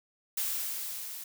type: noise with level ramp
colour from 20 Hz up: blue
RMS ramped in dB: -31 to -42 dBFS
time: 0.37-1.24 s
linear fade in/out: 5 ms
effects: none